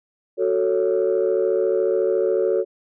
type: chord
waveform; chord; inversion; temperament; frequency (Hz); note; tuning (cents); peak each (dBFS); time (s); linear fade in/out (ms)
sine; F# minor; none; just; 370 / 444 / 555; F#4 / A4 / C#5; 0 / +16 / +2; -20 / -20 / -22; 0.37-2.65; 50
effects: tanh soft clip ceiling -11 dBFS